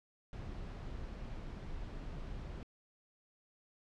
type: noise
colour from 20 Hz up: brown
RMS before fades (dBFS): -44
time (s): 0.33-2.63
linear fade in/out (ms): 0
effects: low-pass 5000 Hz 12 dB/octave